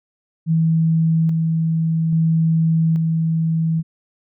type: tone with tremolo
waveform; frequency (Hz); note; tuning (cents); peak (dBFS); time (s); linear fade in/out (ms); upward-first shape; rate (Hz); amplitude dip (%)
sine; 162.3; E3; -27; -13; 0.46-3.83; 50; square; 0.6; 25
effects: none